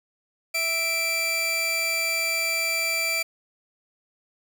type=tone pair together; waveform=sawtooth; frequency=658 / 2345 Hz; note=E5 / D7; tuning=-3 / -3 cents; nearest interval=octave + minor seventh; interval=2200 cents; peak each=-29 / -20 dBFS; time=0.54-3.23 s; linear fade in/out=10 ms; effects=9-bit